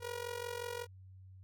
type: tone with amplitude modulation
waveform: sawtooth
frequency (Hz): 479.4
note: A#4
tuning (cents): +48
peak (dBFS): -32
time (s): 0-0.87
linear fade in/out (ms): 50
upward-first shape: sine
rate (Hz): 45.5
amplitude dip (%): 80
effects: added 94 Hz sine -52 dBFS peak until 1.43 s